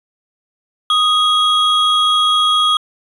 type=tone pair together; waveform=triangle; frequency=1244.5 / 3310 Hz; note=D#6 / G#7; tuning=0 / -6 cents; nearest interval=octave + perfect fourth; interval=1694 cents; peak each=-12 dBFS; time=0.9-2.77 s; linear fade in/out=2 ms; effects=resampled to 24000 Hz